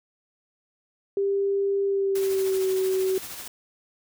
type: tone with pitch glide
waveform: sine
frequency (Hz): 396.5 to 377.9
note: G4 to F#4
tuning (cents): +20 to +37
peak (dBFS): -21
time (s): 1.17-3.18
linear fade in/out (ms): 2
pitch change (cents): -83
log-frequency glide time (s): 1.85-2.69
type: noise with tremolo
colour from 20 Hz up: white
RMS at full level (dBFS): -36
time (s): 2.15-3.48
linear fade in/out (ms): 5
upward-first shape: sine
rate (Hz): 13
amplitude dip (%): 40
effects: none